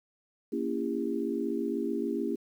sine chord, A# diminished seventh, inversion none, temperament just, 233.1 / 279.7 / 335.6 / 402.8 Hz, A#3 / C#4 / E4 / G4, 0 / +16 / +31 / +47 cents, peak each -34 dBFS, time 0.52-2.36 s, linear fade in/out 10 ms, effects 10-bit

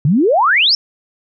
sine exponential sweep, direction up, 130.81 to 5590 Hz, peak -9 dBFS, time 0.05-0.75 s, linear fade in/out 2 ms, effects none

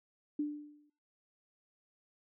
sine tone with exponential decay, 295.9 Hz, D4, 13 cents sharp, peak -29 dBFS, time 0.39-0.9 s, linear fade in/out 5 ms, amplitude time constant 110 ms, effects noise-tail reverb RT60 0.5 s tail -25 dB re dry

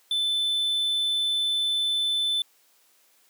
triangle tone, 3520 Hz, A7, in tune, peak -21 dBFS, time 0.11-2.42 s, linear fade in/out 2 ms, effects white hiss -62 dBFS RMS until 3.29 s + high-pass 300 Hz 12 dB/octave

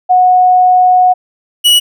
sine / 45% pulse tone pair in turn, 732 / 2928 Hz, F#5 / F#7, -19 / -19 cents, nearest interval 2 octaves, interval 2400 cents, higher second, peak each -4 dBFS, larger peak neither, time 0.09-1.14 / 1.64-1.8 s, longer first, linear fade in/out 20 ms, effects none

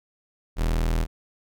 40% pulse tone, 40.61 Hz, E1, 25 cents flat, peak -20 dBFS, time 0.56-1.07 s, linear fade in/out 50 ms, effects none

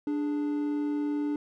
triangle tone pair together, 293.7 / 415.3 Hz, D4 / G#4, 0 / 0 cents, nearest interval tritone, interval 600 cents, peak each -25 / -37 dBFS, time 0.07-1.36 s, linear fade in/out 2 ms, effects none

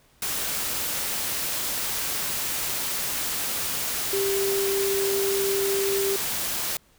sine tone in noise, 393.7 Hz, G4, 8 cents sharp, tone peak -23 dBFS, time 4.13-6.16 s, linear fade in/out 2 ms, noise white, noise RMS -28 dBFS, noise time 0.22-6.77 s, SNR +2 dB, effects pink hiss -60 dBFS RMS until 6.98 s

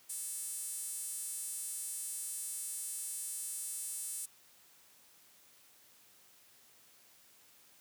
sawtooth tone with high-pass filter, 440 Hz, A4, in tune, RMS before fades -41 dBFS, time 0.09-4.26 s, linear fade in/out 10 ms, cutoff 9000 Hz, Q 3.1, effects white hiss -63 dBFS RMS until 7.8 s + high-pass 80 Hz 12 dB/octave

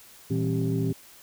sine tone cluster, 116 / 163.6 / 198.5 / 268 / 391.4 Hz, A#2 / E3 / G3 / C4 / G4, -8 / -13 / +22 / +42 / -3 cents, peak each -27 / -27 / -36 / -29 / -31 dBFS, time 0.3-0.93 s, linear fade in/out 10 ms, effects tanh soft clip ceiling -16 dBFS + white hiss -51 dBFS RMS until 1.22 s

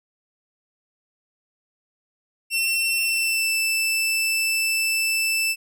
sawtooth tone with pitch glide, 2703 to 2647 Hz, E7 to E7, +43 to +7 cents, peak -17 dBFS, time 2.5-5.56 s, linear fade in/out 50 ms, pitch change -36 cents, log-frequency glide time 2.99-3.57 s, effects none

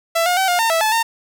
sawtooth tone with pitch steps, 666 / 715 / 764 / 710 / 909 / 656 / 868 / 912 Hz, E5 / F5 / G5 / F5 / A#5 / E5 / A5 / A#5, +18 / +41 / -45 / +28 / -44 / -9 / -24 / -38 cents, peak -11 dBFS, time 0.15-1.03 s, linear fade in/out 10 ms, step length 110 ms, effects none

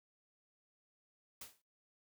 white noise with exponential decay, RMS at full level -45 dBFS, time 1.41-1.62 s, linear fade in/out 5 ms, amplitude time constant 44 ms, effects noise-tail reverb RT60 0.3 s tail -24 dB re dry

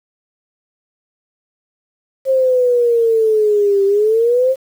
sine exponential two-way sweep, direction down then up, 536 to 392 to 536 Hz, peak -10 dBFS, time 2.25-4.56 s, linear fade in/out 50 ms, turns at 3.85 s, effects 7-bit

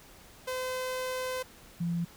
sawtooth / sine tone pair in turn, 512 / 170.86 Hz, C5 / F3, -38 / -38 cents, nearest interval octave + perfect fifth, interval 1900 cents, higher first, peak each -28 dBFS, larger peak neither, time 0.47-1.43 / 1.8-2.05 s, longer first, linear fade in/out 10 ms, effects pink hiss -54 dBFS RMS until 2.16 s

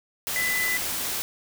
sine tone in noise, 2001 Hz, B6, 22 cents sharp, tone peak -24 dBFS, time 0.36-0.77 s, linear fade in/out 0 ms, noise white, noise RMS -29 dBFS, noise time 0.27-1.22 s, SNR +2 dB, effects none

